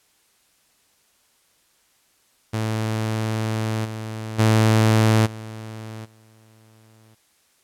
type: tone with level steps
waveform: sawtooth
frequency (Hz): 110.2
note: A2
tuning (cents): +3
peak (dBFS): -18 / -25 / -10 / -29 / -47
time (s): 2.53-7.15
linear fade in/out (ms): 10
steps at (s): 3.84 / 4.38 / 5.25 / 6.04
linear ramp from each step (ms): 20
effects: white hiss -62 dBFS RMS until 7.63 s + low-pass 12000 Hz 12 dB/octave